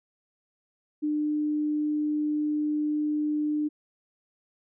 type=tone; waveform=sine; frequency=300.3 Hz; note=D4; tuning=39 cents sharp; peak=-24 dBFS; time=1.02-3.69 s; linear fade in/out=20 ms; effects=none